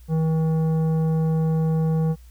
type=tone with tanh clipping; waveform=sine; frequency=160 Hz; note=D#3; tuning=49 cents sharp; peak=-20 dBFS; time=0.08-2.16 s; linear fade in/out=50 ms; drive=11 dB; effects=added 60 Hz sine -43 dBFS peak until 2.3 s + white hiss -59 dBFS RMS until 2.3 s